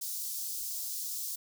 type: high-pass noise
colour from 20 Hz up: white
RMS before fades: -37 dBFS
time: 0.01-1.36 s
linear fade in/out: 10 ms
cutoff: 4700 Hz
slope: 24 dB/octave
effects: none